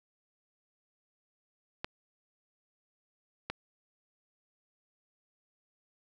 clicks, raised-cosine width 0.3 ms, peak -18 dBFS, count 2, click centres 1.845 / 3.5 s, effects none

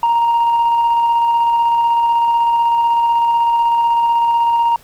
sine tone with tremolo, 934 Hz, A#5, 3 cents sharp, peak -8 dBFS, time 0.03-4.76 s, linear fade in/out 2 ms, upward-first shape square, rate 16 Hz, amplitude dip 25%, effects tanh soft clip ceiling -9 dBFS + pink hiss -46 dBFS RMS until 4.83 s

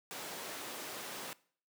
pink high-pass noise, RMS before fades -44 dBFS, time 0.11-1.33 s, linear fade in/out 0 ms, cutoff 320 Hz, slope 12 dB/octave, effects noise-tail reverb RT60 0.5 s tail -21 dB re dry

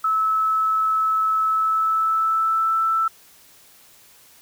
sine tone with pitch glide, 1301 to 1325.3 Hz, E6 to E6, -23 to +9 cents, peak -17 dBFS, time 0.04-3.08 s, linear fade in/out 5 ms, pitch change +32 cents, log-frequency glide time 1.48-2.8 s, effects white hiss -51 dBFS RMS until 4.41 s

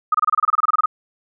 sine tone bursts, 1250 Hz, D#6, 8 cents sharp, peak -12 dBFS, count 15, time 0.12-0.859 s, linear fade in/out 5 ms, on 25 ms, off 26 ms, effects none

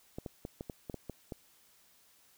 clicks, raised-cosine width 2 ms, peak -26 dBFS, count 9, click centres 0.185 / 0.262 / 0.451 / 0.609 / 0.698 / 0.898 / 0.943 / 1.097 / 1.322 s, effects white hiss -65 dBFS RMS until 2.37 s

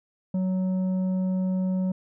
triangle tone with tanh clipping, 186.1 Hz, F#3, 10 cents sharp, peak -24 dBFS, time 0.34-1.92 s, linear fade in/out 5 ms, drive 11 dB, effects none

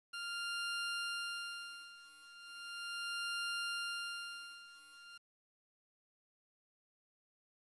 20% pulse tone with tremolo, 1396.9 Hz, F6, in tune, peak -32 dBFS, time 0.13-5.18 s, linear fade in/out 10 ms, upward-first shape sine, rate 0.37 Hz, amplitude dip 90%, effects resampled to 22050 Hz + 11-bit

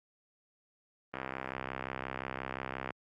click train, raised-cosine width 0.5 ms, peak -21 dBFS, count 117, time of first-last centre 1.14-2.906 s, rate 65.7 Hz, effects high-pass 80 Hz 12 dB/octave + Opus 24 kbps

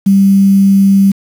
sine tone with quantisation, 196 Hz, G3, in tune, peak -4 dBFS, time 0.06-1.12 s, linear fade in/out 10 ms, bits 5, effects none

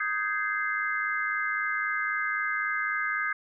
sine chord, Ab major seventh, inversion second, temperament just, 1245.9 / 1557.4 / 1661.2 / 2077 Hz, Eb6 / G6 / Ab6 / C7, +2 / -12 / 0 / -13 cents, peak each -32 dBFS, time 0-3.33 s, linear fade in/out 5 ms, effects none

